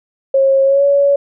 sine tone with pitch glide, 541 to 563.6 Hz, C#5 to C#5, -42 to +29 cents, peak -8 dBFS, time 0.34-1.16 s, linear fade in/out 5 ms, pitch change +71 cents, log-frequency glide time 0.64-0.84 s, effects none

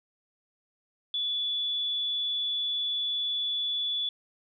sine tone, 3441 Hz, A7, 39 cents flat, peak -27 dBFS, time 1.14-4.09 s, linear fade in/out 2 ms, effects none

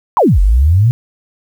sine exponential two-way sweep, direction down then up, 1112 to 43.88 to 126.5 Hz, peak -6 dBFS, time 0.17-0.91 s, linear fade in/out 0 ms, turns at 0.4 s, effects 7-bit

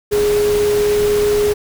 sine tone in noise, 415.5 Hz, G#4, 1 cent sharp, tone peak -12 dBFS, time 0.11-1.54 s, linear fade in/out 20 ms, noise pink, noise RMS -25 dBFS, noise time 0.11-1.54 s, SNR +10 dB, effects none

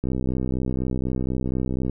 click train, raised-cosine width 3 ms, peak -13 dBFS, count 120, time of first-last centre 0.04-1.896 s, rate 64.1 Hz, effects none

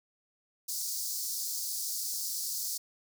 pink high-pass noise, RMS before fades -35 dBFS, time 0.68-2.78 s, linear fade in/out 10 ms, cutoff 4600 Hz, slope 48 dB/octave, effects none

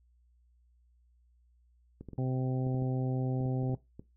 clicks, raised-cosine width 3 ms, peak -31 dBFS, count 12, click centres 2.01 / 2.087 / 2.133 / 2.668 / 2.746 / 2.823 / 3.407 / 3.458 / 3.632 / 3.696 / 3.738 / 3.995 s
harmonic tone, 129.3 Hz, C3, 20 cents flat, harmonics 1 / 2 / 3 / 4 / 5 / 6, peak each -30 / -36 / -41 / -44 / -48 / -46 dBFS, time 2.18-3.75 s, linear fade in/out 2 ms
effects noise-tail reverb RT60 0.2 s tail -18 dB re dry + added 60 Hz sine -63 dBFS peak until 4.16 s

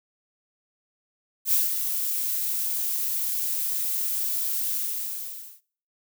violet noise with ADSR envelope, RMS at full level -20 dBFS, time 1.45-5.61 s, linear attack 76 ms, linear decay 160 ms, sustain -7 dB, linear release 890 ms, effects noise-tail reverb RT60 0.5 s tail -22 dB re dry

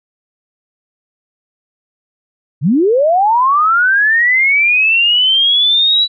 sine linear sweep, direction up, 118.1 to 3951 Hz, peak -8 dBFS, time 2.61-6.08 s, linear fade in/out 50 ms, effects none

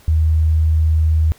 sine tone, 79.1 Hz, D#2, 29 cents sharp, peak -11 dBFS, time 0.08-1.32 s, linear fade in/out 0 ms, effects pink hiss -48 dBFS RMS until 1.38 s

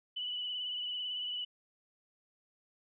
sine tone with vibrato, 2970 Hz, F#7, 6 cents sharp, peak -35 dBFS, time 0.16-1.45 s, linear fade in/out 10 ms, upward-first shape triangle, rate 18 Hz, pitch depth 40 cents each way, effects none

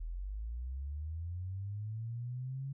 sine linear sweep, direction up, 38.81 to 138.59 Hz, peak -37 dBFS, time 0-2.73 s, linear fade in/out 10 ms, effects none

